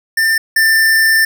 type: tone pair in turn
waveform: square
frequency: 1793 / 1785 Hz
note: A6 / A6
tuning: +32 / +24 cents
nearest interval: unison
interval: 8 cents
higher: first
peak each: -11 / -9 dBFS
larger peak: second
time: 0.17-0.38 / 0.56-1.25 s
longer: second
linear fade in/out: 5 ms
effects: none